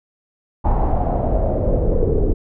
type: noise with low-pass filter sweep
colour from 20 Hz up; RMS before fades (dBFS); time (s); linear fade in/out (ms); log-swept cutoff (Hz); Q
brown; -17; 0.64-2.34; 20; 900 to 410; 5.3
effects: none